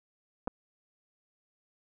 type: clicks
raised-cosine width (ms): 1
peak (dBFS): -20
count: 2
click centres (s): 0.474 / 0.478
effects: none